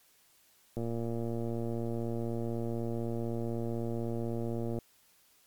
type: click train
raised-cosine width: 2 ms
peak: -23 dBFS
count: 467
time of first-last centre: 0.77-4.787 s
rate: 116 Hz
effects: white hiss -65 dBFS RMS until 5.46 s + MP3 96 kbps